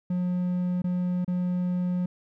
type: tone with dropouts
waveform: triangle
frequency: 179.5 Hz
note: F3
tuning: 48 cents sharp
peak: -22 dBFS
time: 0.1-2.06 s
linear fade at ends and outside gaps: 5 ms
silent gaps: 0.82-0.841 / 1.247-1.278 s
effects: none